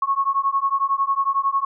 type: beating tone pair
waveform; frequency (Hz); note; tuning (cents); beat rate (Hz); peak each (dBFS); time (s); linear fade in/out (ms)
sine; 1093 / 1104; C#6 / C#6; -25 / -7; 11; -21; 0.02-1.65; 5
effects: none